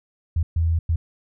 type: tone bursts at uneven times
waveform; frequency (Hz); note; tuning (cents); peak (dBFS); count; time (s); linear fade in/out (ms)
sine; 82.41; E2; 0; -17; 3; 0.36-0.43 / 0.56-0.79 / 0.89-0.96; 5
effects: none